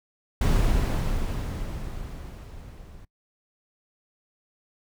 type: noise with level ramp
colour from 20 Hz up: brown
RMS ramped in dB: -19 to -46 dBFS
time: 0.41-3.05 s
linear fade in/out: 5 ms
effects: noise-tail reverb RT60 0.1 s tail -22 dB re dry